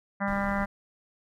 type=harmonic tone; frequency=199.2 Hz; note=G3; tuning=28 cents sharp; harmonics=1 / 3 / 4 / 5 / 6 / 7 / 8 / 9 / 10; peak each=-29 / -34 / -35 / -36 / -37 / -37 / -38 / -39 / -39 dBFS; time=0.2-0.66 s; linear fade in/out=20 ms
type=noise; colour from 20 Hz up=brown; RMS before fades=-39 dBFS; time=0.27-0.66 s; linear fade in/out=10 ms
effects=none